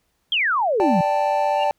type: exponential sweep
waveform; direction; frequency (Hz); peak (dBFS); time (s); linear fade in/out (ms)
sine; down; 3318 to 159.4; -17; 0.32-1.01; 2
type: chord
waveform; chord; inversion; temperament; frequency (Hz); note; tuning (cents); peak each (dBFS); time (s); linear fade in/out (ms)
triangle; D suspended fourth; none; equal; 587.3 / 784 / 880; D5 / G5 / A5; 0 / 0 / 0; -20; 0.8-1.71; 0
type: tone with exponential growth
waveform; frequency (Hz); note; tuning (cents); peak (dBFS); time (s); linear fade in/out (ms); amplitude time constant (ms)
sine; 2811; F7; +11; -24; 1.52-1.64; 5; 26
effects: pink hiss -69 dBFS RMS until 1.78 s